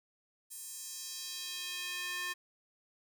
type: tone with high-pass filter sweep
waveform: square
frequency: 358.1 Hz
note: F4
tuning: 43 cents sharp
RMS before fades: -41 dBFS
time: 0.5-2.34 s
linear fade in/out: 20 ms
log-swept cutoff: 9400 to 1600 Hz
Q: 1.5
effects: none